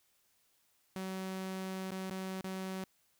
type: tone with dropouts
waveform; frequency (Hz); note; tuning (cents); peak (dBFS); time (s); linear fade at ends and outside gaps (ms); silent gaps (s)
sawtooth; 188.9; F#3; +36; -34; 0.96-2.84; 0; 1.906-1.917 / 2.099-2.109 / 2.41-2.443
effects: white hiss -73 dBFS RMS until 3.19 s